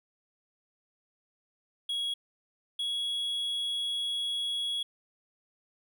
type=tone pair in turn; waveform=triangle; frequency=3322 / 3340 Hz; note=G#7 / G#7; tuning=0 / +9 cents; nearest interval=unison; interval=9 cents; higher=second; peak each=-28 dBFS; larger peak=neither; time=1.89-2.14 / 2.79-4.83 s; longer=second; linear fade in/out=5 ms; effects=none